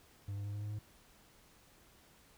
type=tone with pitch steps; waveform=triangle; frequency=100 / 101.1 / 102.22 / 103.35 / 104.49 / 105.64 Hz; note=G2 / G#2 / G#2 / G#2 / G#2 / G#2; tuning=+35 / -46 / -27 / -8 / +11 / +30 cents; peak=-36 dBFS; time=0.28-0.79 s; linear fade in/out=5 ms; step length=85 ms; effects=pink hiss -64 dBFS RMS until 2.37 s